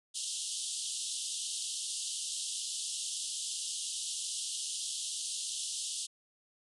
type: band-pass noise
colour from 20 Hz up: white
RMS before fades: -38 dBFS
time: 0.14-6.07 s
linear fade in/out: 20 ms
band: 2900 to 10000 Hz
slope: 96 dB/octave
effects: none